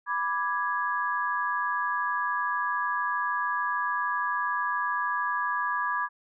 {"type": "chord", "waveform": "sine", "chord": "G# diminished", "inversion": "first", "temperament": "equal", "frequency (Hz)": [987.8, 1174.7, 1661.2], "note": ["B5", "D6", "G#6"], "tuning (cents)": [0, 0, 0], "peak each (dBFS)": -30, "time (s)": [0.06, 6.09], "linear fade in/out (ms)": 50, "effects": []}